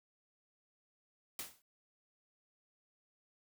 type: noise with exponential decay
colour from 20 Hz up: white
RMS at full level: -39 dBFS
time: 1.39-1.62 s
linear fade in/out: 2 ms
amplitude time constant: 50 ms
effects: none